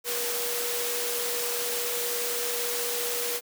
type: tone in noise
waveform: sine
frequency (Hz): 480.7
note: B4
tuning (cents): -47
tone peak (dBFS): -33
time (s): 0.04-3.41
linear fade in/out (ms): 50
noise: white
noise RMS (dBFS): -30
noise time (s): 0.04-3.41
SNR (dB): -6
effects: high-pass 300 Hz 12 dB/octave